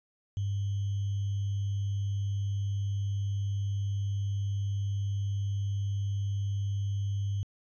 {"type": "tone with sample-and-hold", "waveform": "sine", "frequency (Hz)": 100, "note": "G2", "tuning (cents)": 35, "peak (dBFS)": -28, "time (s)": [0.37, 7.43], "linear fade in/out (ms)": 0, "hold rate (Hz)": 3150, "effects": ["resampled to 16000 Hz"]}